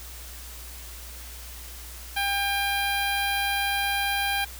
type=tone with notch filter; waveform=10% pulse; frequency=799 Hz; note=G5; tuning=33 cents sharp; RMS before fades=-26 dBFS; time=2.16-4.45 s; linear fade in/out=10 ms; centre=6300 Hz; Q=0.76; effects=added 60 Hz sine -41 dBFS peak until 4.59 s + white hiss -43 dBFS RMS until 4.59 s